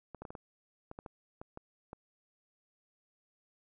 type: clicks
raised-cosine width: 1 ms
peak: -30 dBFS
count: 11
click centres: 0.147 / 0.22 / 0.252 / 0.305 / 0.352 / 0.914 / 0.989 / 1.062 / 1.415 / 1.574 / 1.931 s
effects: none